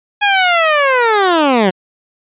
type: linear sweep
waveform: 15% pulse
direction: down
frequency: 834 to 176.3 Hz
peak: -3 dBFS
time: 0.21-1.71 s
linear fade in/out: 20 ms
effects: resampled to 8000 Hz